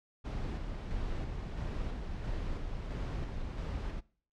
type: noise with tremolo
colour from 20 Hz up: brown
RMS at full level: -36 dBFS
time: 0.24-4.01 s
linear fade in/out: 20 ms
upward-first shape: square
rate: 1.5 Hz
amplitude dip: 30%
effects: noise-tail reverb RT60 0.5 s tail -23 dB re dry + low-pass 5000 Hz 12 dB/octave